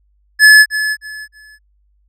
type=tone with echo; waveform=square; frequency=1718 Hz; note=A6; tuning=42 cents flat; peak=-3 dBFS; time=0.39-0.66 s; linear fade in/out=50 ms; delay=310 ms; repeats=3; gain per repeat=-12 dB; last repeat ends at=1.59 s; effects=added 50 Hz sine -54 dBFS peak until 2.08 s + low-pass 11000 Hz 12 dB/octave